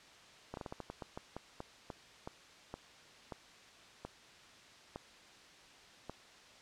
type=slowing click train; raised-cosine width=1 ms; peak=-28 dBFS; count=18; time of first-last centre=0.54-6.096 s; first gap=32 ms; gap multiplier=1.25; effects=white hiss -58 dBFS RMS until 6.61 s + low-pass 5000 Hz 12 dB/octave